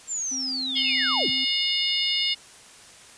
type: linear sweep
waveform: sine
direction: down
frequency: 7459 to 37.38 Hz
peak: -26 dBFS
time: 0.07-1.31 s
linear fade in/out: 50 ms
type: tone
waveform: triangle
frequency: 261.6 Hz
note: C4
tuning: in tune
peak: -33 dBFS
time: 0.31-1.45 s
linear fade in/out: 10 ms
type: harmonic tone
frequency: 721 Hz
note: F#5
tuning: 45 cents flat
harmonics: 3 / 4 / 5 / 6 / 7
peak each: -31 / -26 / -27 / -31 / -29 dBFS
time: 0.75-2.35 s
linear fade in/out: 20 ms
effects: white hiss -48 dBFS RMS until 3.17 s + resampled to 22050 Hz